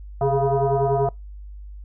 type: tone with frequency modulation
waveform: sine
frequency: 143.2 Hz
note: D3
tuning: 43 cents flat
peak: -17 dBFS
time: 0.21-1.09 s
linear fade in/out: 2 ms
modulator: 276 Hz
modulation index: 2.6
effects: noise-tail reverb RT60 0.2 s tail -26 dB re dry + added 50 Hz sine -35 dBFS peak until 1.84 s